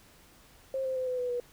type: tone with pitch steps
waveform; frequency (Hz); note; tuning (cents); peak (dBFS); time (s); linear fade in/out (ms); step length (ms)
sine; 532 / 522.6 / 513.3 / 504.2 / 495.2 / 486.4; C5 / C5 / C5 / B4 / B4 / B4; +29 / -2 / -33 / +36 / +5 / -26; -29; 0.74-1.4; 2; 110
effects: pink hiss -58 dBFS RMS until 1.52 s